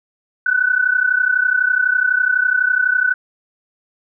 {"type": "tone pair together", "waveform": "sine", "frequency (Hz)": [1480, 1512], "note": ["F#6", "F#6"], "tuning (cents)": [0, 37], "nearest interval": "unison", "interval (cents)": 37, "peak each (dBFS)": -16, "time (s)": [0.46, 3.14], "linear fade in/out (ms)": 5, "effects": []}